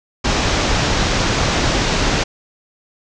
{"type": "low-pass noise", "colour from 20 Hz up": "pink", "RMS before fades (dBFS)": -17, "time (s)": [0.24, 2.24], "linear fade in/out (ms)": 10, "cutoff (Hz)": 6800, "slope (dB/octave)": 48, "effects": []}